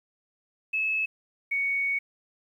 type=tone pair in turn; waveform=sine; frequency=2596 / 2229 Hz; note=E7 / C#7; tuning=-27 / +9 cents; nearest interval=minor third; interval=264 cents; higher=first; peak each=-24 dBFS; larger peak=neither; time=0.73-1.06 / 1.51-1.99 s; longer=second; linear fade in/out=10 ms; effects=10-bit